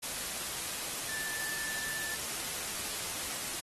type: tone in noise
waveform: sine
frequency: 1760 Hz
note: A6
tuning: in tune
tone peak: -39 dBFS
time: 1.08-2.16 s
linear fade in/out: 20 ms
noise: white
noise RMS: -37 dBFS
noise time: 0.02-3.61 s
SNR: -5 dB
effects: AAC 32 kbps